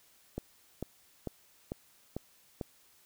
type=click train; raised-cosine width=2 ms; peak=-22 dBFS; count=6; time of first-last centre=0.38-2.612 s; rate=2.24 Hz; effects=white hiss -64 dBFS RMS until 3.05 s